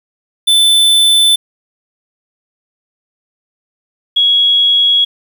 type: tone pair in turn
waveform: square / sine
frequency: 3520 / 3330 Hz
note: A7 / G#7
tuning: 0 / +4 cents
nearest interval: minor second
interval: 96 cents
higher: first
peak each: -7 dBFS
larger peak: neither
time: 0.47-1.36 / 4.16-5.05 s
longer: neither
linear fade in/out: 10 ms
effects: 7-bit